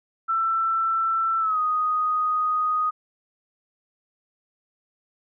sine tone with pitch glide, 1335 to 1245.6 Hz, E6 to D#6, +22 to +2 cents, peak -20 dBFS, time 0.28-2.91 s, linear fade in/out 20 ms, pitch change -120 cents, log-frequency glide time 1.39-1.59 s, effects none

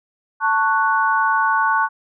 sine chord, F# minor, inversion first, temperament just, 888 / 1110 / 1480 Hz, A5 / C#6 / F#6, +16 / +2 / 0 cents, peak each -19 dBFS, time 0.4-1.89 s, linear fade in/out 50 ms, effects none

